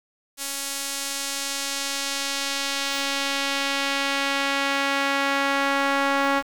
sawtooth tone with band-pass filter sweep, 277.2 Hz, C#4, in tune, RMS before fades -25 dBFS, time 0.37-6.43 s, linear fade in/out 50 ms, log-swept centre 9400 to 1300 Hz, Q 0.86, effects 7-bit

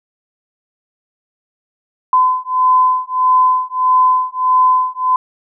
sine beating tone pair, 1017 / 1018.6 Hz, C6 / C6, -50 / -47 cents, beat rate 1.6 Hz, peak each -13 dBFS, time 2.13-5.16 s, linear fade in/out 2 ms, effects none

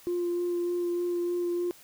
sine tone with vibrato, 350 Hz, F4, 4 cents sharp, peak -25 dBFS, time 0.07-1.71 s, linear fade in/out 0 ms, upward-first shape sine, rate 3.3 Hz, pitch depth 12 cents each way, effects tanh soft clip ceiling -23 dBFS + white hiss -54 dBFS RMS until 1.83 s

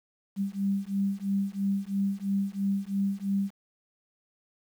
sine beating tone pair, 196 / 199 Hz, G3 / G3, 0 / +26 cents, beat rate 3 Hz, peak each -29 dBFS, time 0.36-3.51 s, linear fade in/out 50 ms, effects 9-bit

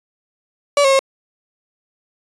35% pulse tone with pitch steps, 573 / 542 / 539 Hz, D5 / C#5 / C#5, -43 / -39 / -49 cents, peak -9 dBFS, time 0.77-0.992 s, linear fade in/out 2 ms, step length 74 ms, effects resampled to 22050 Hz

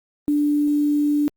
sine tone with quantisation, 293.7 Hz, D4, in tune, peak -16 dBFS, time 0.28-1.28 s, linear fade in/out 0 ms, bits 7, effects Opus 24 kbps

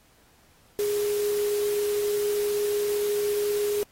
sine tone in noise, 413.2 Hz, G#4, 9 cents flat, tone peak -23 dBFS, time 0.79-3.83 s, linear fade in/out 0 ms, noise white, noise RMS -37 dBFS, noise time 0.79-3.83 s, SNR +11 dB, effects pink hiss -60 dBFS RMS until 3.91 s + AAC 48 kbps

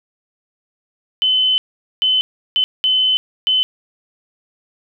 sine tone bursts at uneven times, 3039 Hz, F#7, 46 cents sharp, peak -12 dBFS, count 5, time 1.22-1.58 / 2.02-2.21 / 2.56-2.64 / 2.84-3.17 / 3.47-3.63 s, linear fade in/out 0 ms, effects none

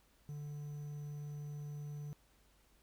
triangle tone with quantisation, 146.83 Hz, D3, in tune, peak -40 dBFS, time 0.29-2.13 s, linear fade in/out 0 ms, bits 11, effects added 50 Hz sine -70 dBFS peak until 2.82 s + pink hiss -71 dBFS RMS until 2.82 s

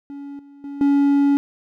triangle tone with level steps, 282.1 Hz, C#4, 30 cents sharp, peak -29 / -40 / -27 / -11 dBFS, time 0.1-1.37 s, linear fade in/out 0 ms, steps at 0.39 / 0.64 / 0.81 s, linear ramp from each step 2 ms, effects none

